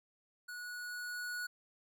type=tone with level ramp; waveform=square; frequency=1463 Hz; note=F#6; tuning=20 cents flat; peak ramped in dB=-44 to -38 dBFS; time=0.48-1.47 s; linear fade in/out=10 ms; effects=none